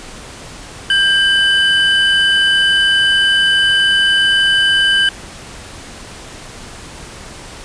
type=tone pair together; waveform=triangle; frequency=1589 / 3009 Hz; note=G6 / F#7; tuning=+23 / +28 cents; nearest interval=major seventh; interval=1105 cents; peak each=-11 dBFS; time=0.9-5.09 s; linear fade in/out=2 ms; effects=pink hiss -33 dBFS RMS until 7.64 s + resampled to 22050 Hz